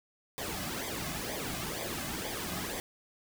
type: noise with flanger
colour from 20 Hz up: pink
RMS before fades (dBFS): -37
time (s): 0.38-2.8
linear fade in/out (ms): 0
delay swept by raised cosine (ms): 0.71 to 2.21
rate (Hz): 2.1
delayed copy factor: -0.7
effects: none